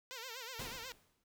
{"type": "tone with vibrato", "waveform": "5% pulse", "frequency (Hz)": 486.9, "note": "B4", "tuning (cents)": -25, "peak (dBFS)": -33, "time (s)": [0.11, 0.92], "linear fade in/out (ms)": 0, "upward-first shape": "sine", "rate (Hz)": 8.2, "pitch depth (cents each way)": 150}
{"type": "noise with exponential decay", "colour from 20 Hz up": "pink", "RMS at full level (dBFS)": -43, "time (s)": [0.59, 1.24], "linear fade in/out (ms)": 5, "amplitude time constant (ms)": 140}
{"effects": []}